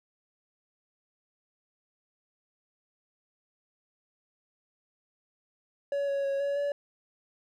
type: tone with pitch steps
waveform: triangle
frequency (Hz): 564 / 557 / 552 / 564 / 572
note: C#5 / C#5 / C#5 / C#5 / D5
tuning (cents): +30 / +8 / -7 / +30 / -46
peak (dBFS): -25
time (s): 5.92-6.72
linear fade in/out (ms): 2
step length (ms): 160
effects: none